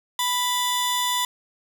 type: tone pair together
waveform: sawtooth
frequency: 987.8 / 3520 Hz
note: B5 / A7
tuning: 0 / 0 cents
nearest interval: octave + minor seventh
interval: 2200 cents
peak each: -20 / -22 dBFS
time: 0.19-1.25 s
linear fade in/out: 2 ms
effects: none